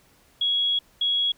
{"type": "tone pair in turn", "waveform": "sine", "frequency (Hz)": [3329, 3329], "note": ["G#7", "G#7"], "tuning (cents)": [3, 3], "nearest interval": "unison", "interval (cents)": 0, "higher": "neither", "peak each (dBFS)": -20, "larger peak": "neither", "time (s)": [[0.41, 0.79], [1.01, 1.32]], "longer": "first", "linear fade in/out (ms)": 5, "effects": ["pink hiss -59 dBFS RMS until 1.37 s"]}